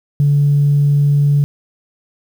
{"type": "tone", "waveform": "sine", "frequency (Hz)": 143.9, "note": "D3", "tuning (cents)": -35, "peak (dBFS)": -8, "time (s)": [0.2, 1.44], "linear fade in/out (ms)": 0, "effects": ["tanh soft clip ceiling -5 dBFS", "7-bit"]}